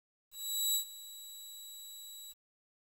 15% pulse tone with ADSR envelope, 3906 Hz, B7, 20 cents flat, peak -21 dBFS, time 0.31-2.34 s, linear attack 440 ms, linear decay 93 ms, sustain -19 dB, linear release 30 ms, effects 10-bit

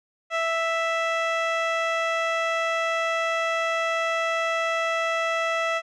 15% pulse tone with low-pass filter, 659.3 Hz, E5, in tune, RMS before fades -25 dBFS, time 0.3-5.82 s, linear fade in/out 50 ms, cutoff 3800 Hz, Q 0.78, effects none

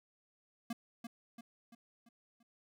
square tone with echo, 233.1 Hz, A#3, in tune, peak -37 dBFS, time 0.7-0.73 s, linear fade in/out 5 ms, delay 340 ms, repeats 5, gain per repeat -6 dB, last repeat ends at 2.43 s, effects none

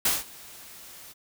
white noise with ADSR envelope, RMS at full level -22 dBFS, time 0.05-1.14 s, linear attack 4 ms, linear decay 180 ms, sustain -24 dB, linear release 29 ms, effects none

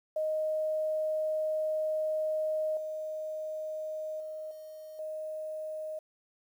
sine tone with level steps, 622.3 Hz, D#5, in tune, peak -28 / -34 / -37 / -43 / -35 dBFS, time 0.16-5.99 s, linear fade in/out 5 ms, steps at 2.77 / 4.2 / 4.51 / 4.99 s, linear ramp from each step 2 ms, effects 10-bit

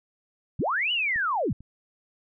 sine linear two-way sweep, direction up then down, 69.3 to 3000 to 69.3 Hz, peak -23 dBFS, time 0.59-1.53 s, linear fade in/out 5 ms, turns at 0.92 s
clicks, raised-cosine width 5 ms, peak -33 dBFS, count 2, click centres 1.16 / 1.606 s
effects none

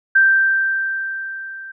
sine tone with level ramp, 1568 Hz, G6, in tune, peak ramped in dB -8 to -31 dBFS, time 0.15-1.72 s, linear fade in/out 10 ms, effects none

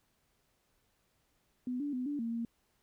sine tone with pitch steps, 249.8 / 289 / 251.7 / 290 / 230.4 / 231.9 Hz, B3 / D4 / B3 / D4 / A#3 / A#3, +20 / -28 / +33 / -22 / -20 / -9 cents, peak -33 dBFS, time 1.67-2.45 s, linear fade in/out 2 ms, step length 130 ms, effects pink hiss -75 dBFS RMS until 2.82 s

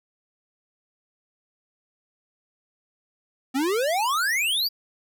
square exponential sweep, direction up, 251.8 to 4866 Hz, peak -22 dBFS, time 3.54-4.69 s, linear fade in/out 20 ms, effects none

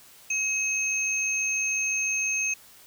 sine tone pair together, 2560 / 6353 Hz, D#7 / G8, +49 / +22 cents, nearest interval octave + major third, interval 1573 cents, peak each -26 / -28 dBFS, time 0.3-2.54 s, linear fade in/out 5 ms, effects white hiss -52 dBFS RMS until 2.86 s

